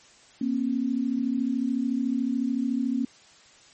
sine tone pair together, 236.7 / 270.5 Hz, A#3 / C#4, +27 / -42 cents, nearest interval major second, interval 231 cents, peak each -26 dBFS, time 0.41-3.05 s, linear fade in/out 5 ms, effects white hiss -54 dBFS RMS until 3.73 s + MP3 32 kbps

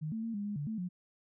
sine tone with pitch steps, 154.6 / 222.5 / 228 / 203.6 / 206.2 / 145.3 / 220 / 179.8 Hz, D#3 / A3 / A#3 / G#3 / G#3 / D3 / A3 / F#3, -11 / +20 / -38 / -34 / -12 / -18 / 0 / -49 cents, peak -34 dBFS, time 0.01-0.89 s, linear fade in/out 20 ms, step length 110 ms, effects none

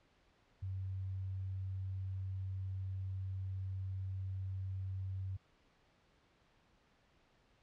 sine tone, 95 Hz, F#2, 46 cents sharp, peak -38 dBFS, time 0.62-5.37 s, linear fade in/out 10 ms, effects pink hiss -71 dBFS RMS until 7.62 s + low-pass 4000 Hz 12 dB/octave

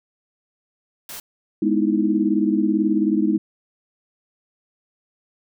white noise, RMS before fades -35 dBFS, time 1.09-1.2 s, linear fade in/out 2 ms
sine chord, E major seventh, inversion first, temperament equal, 207.7 / 246.9 / 311.1 / 329.6 Hz, G#3 / B3 / D#4 / E4, 0 / 0 / 0 / 0 cents, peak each -21 / -25 / -20 / -23 dBFS, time 1.62-3.38 s, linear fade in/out 5 ms
effects none

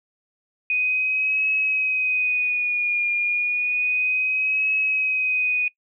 sine tone with vibrato, 2489 Hz, D#7, in tune, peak -19 dBFS, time 0.7-5.68 s, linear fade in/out 2 ms, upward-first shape triangle, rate 0.31 Hz, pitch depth 54 cents each way, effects noise-tail reverb RT60 0.1 s tail -22 dB re dry

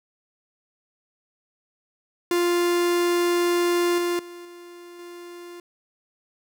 45% pulse tone with level steps, 349.2 Hz, F4, in tune, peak -19 / -22 / -38 / -41 / -38 dBFS, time 2.31-5.6 s, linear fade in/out 2 ms, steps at 3.98 / 4.19 / 4.45 / 4.99 s, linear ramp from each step 2 ms, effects none

